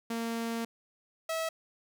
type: tone pair in turn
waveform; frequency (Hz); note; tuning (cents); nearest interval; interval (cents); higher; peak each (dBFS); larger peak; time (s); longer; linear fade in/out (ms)
sawtooth; 230 / 648.5; A#3 / E5; -23 / -28; octave + tritone; 1795; second; -28 / -27; second; 0.1-0.65 / 1.29-1.49; first; 5
effects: none